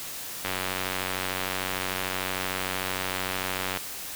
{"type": "click train", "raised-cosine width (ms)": 0.3, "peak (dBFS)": -12, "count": 311, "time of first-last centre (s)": [0.45, 3.773], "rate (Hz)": 93.3, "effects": ["white hiss -37 dBFS RMS until 4.15 s"]}